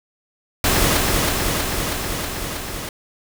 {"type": "noise with echo", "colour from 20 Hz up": "pink", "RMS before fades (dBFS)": -17, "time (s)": [0.64, 0.97], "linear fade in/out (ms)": 2, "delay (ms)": 320, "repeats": 6, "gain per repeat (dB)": -2, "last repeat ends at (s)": 2.89, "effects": []}